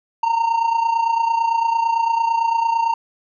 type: tone with amplitude modulation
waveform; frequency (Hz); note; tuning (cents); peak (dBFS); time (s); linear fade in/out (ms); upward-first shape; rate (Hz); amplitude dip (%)
triangle; 919; A#5; -25; -11; 0.23-2.94; 5; sine; 28.9; 65
effects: resampled to 16000 Hz